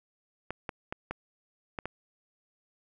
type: clicks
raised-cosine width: 0.5 ms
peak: -19 dBFS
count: 6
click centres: 0.506 / 0.692 / 0.925 / 1.11 / 1.788 / 1.856 s
effects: none